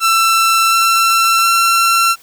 sawtooth tone with pitch steps, 1338 / 1346.5 / 1355.1 Hz, E6 / E6 / E6, +25 / +36 / +47 cents, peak -6 dBFS, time 0-2.16 s, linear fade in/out 50 ms, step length 720 ms, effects white hiss -45 dBFS RMS until 2.22 s

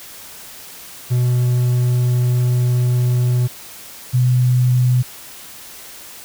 triangle / sine tone pair in turn, 123.47 / 125.27 Hz, B2 / B2, 0 / +25 cents, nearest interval unison, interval 25 cents, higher second, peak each -11 dBFS, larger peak neither, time 1.1-3.48 / 4.13-5.03 s, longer first, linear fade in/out 20 ms, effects white hiss -37 dBFS RMS until 6.24 s

